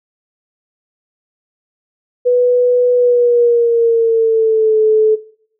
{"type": "tone with pitch glide", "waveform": "sine", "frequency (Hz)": [492.8, 434], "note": ["B4", "A4"], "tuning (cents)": [-4, -24], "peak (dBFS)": -8, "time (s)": [2.25, 5.16], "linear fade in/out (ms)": 20, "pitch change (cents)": -220, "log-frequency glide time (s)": [2.94, 4.78], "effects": ["noise-tail reverb RT60 0.6 s tail -18 dB re dry"]}